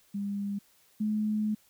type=tone pair in turn; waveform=sine; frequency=201.2 / 213.2 Hz; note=G3 / G#3; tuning=+45 / +46 cents; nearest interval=minor second; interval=101 cents; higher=second; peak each=-30 / -26 dBFS; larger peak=second; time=0.14-0.59 / 1-1.55 s; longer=second; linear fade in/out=10 ms; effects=white hiss -64 dBFS RMS until 1.69 s